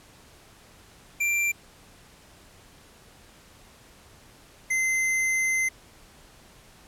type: tone pair in turn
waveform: square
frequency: 2362 / 2068 Hz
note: D7 / C7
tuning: +9 / -21 cents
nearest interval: major second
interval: 230 cents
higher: first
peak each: -23 / -23 dBFS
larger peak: neither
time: 1.2-1.52 / 4.7-5.69 s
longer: second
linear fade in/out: 10 ms
effects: pink hiss -53 dBFS RMS until 6.87 s + low-pass 12000 Hz 12 dB/octave